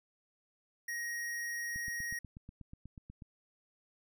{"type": "tone", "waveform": "square", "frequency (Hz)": 1883, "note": "A#6", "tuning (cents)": 17, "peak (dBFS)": -37, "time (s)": [0.88, 2.19], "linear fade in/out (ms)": 5}
{"type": "click train", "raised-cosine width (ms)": 5, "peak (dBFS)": -36, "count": 13, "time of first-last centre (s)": [1.76, 3.222], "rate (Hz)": 8.21}
{"effects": []}